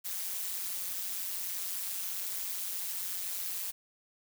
blue noise with amplitude modulation, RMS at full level -33 dBFS, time 0.04-3.72 s, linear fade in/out 20 ms, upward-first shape sine, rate 186 Hz, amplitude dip 80%, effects none

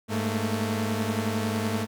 sawtooth tone cluster, 102.4 / 217 / 227.8 Hz, G#2 / A3 / A#3, -24 / -24 / -40 cents, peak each -26 dBFS, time 0.08-1.87 s, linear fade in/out 50 ms, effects none

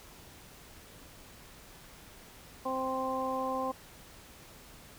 harmonic tone, 261.6 Hz, C4, in tune, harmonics 1 / 2 / 3 / 4, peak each -38 / -35 / -37 / -35 dBFS, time 2.65-3.72 s, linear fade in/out 10 ms, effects pink hiss -53 dBFS RMS until 4.98 s

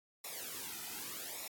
white noise with flanger, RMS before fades -44 dBFS, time 0.24-1.48 s, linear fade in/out 5 ms, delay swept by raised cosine 0.64 to 1.84 ms, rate 0.84 Hz, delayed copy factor -0.9, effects AAC 64 kbps

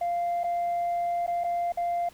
sine tone with dropouts, 695 Hz, F5, 9 cents flat, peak -23 dBFS, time 0.01-2.09 s, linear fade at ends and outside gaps 5 ms, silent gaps 0.435-0.441 / 1.265-1.277 / 1.438-1.443 / 1.722-1.772 s, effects tanh soft clip ceiling -23 dBFS + pink hiss -55 dBFS RMS until 2.13 s

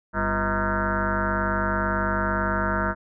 sine tone with frequency modulation, 784 Hz, G5, in tune, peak -21 dBFS, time 0.13-2.95 s, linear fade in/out 50 ms, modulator 147 Hz, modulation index 5.6, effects none

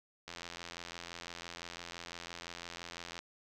click train, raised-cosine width 0.2 ms, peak -26 dBFS, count 251, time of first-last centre 0.28-3.19 s, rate 85.9 Hz, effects none

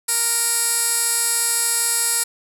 15% pulse tone with band-pass filter, 466.2 Hz, A#4, in tune, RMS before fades -20 dBFS, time 0.08-2.24 s, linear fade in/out 10 ms, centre 10000 Hz, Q 2.5, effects none

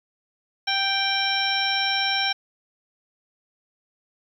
harmonic tone, 784 Hz, G5, in tune, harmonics 1 / 2 / 3 / 4 / 5 / 7, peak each -28 / -28 / -28 / -28 / -28 / -28 dBFS, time 0.67-2.33 s, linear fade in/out 10 ms, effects 9-bit

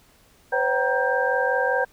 sine tone cluster, 505 / 550 / 768 / 942 / 1586 Hz, B4 / C#5 / G5 / A#5 / G6, +39 / -14 / -36 / +18 / +20 cents, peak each -24 / -27 / -27 / -29 / -24 dBFS, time 0.52-1.85 s, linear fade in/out 10 ms, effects pink hiss -57 dBFS RMS until 1.92 s

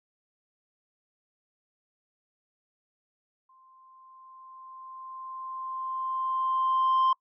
sine tone with exponential growth, 1046.5 Hz, C6, in tune, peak -17 dBFS, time 3.49-7.13 s, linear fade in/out 5 ms, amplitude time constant 790 ms, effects noise-tail reverb RT60 0.1 s tail -26 dB re dry + tanh soft clip ceiling -19 dBFS

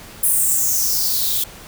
violet noise with high-pass filter sweep, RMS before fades -18 dBFS, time 0.23-1.44 s, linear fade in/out 5 ms, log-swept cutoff 10000 to 3300 Hz, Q 5.3, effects pink hiss -39 dBFS RMS until 1.67 s

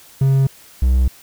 triangle tone pair in turn, 135.1 / 63.54 Hz, C#3 / B1, -44 / +50 cents, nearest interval octave + minor second, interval 1306 cents, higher first, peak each -9 dBFS, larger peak neither, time 0.21-0.47 / 0.82-1.08 s, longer neither, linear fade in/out 5 ms, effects white hiss -45 dBFS RMS until 1.22 s

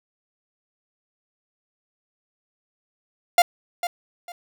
45% pulse tone with echo, 698.5 Hz, F5, in tune, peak -11 dBFS, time 3.38-3.42 s, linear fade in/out 2 ms, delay 450 ms, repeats 2, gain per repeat -12 dB, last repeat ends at 4.32 s, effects none

